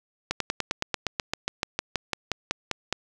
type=slowing click train; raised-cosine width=0.2 ms; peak=-8 dBFS; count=19; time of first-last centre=0.31-2.926 s; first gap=93 ms; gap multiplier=1.05; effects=none